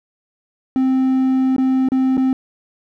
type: tone with dropouts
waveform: triangle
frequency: 261.6 Hz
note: C4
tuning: in tune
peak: -11 dBFS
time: 0.76-2.33 s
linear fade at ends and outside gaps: 1 ms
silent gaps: 1.564-1.582 / 1.887-1.919 / 2.17-2.177 s
effects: none